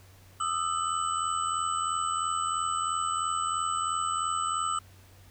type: tone cluster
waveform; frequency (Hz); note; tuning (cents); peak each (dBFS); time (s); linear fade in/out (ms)
sine; 1232 / 1315 / 2990 / 8010; D#6 / E6 / F#7 / B8; -17 / -5 / +17 / +23; -31 / -30 / -38 / -36; 0.4-4.79; 5
effects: added 94 Hz sine -53 dBFS peak until 5.3 s + pink hiss -58 dBFS RMS until 5.3 s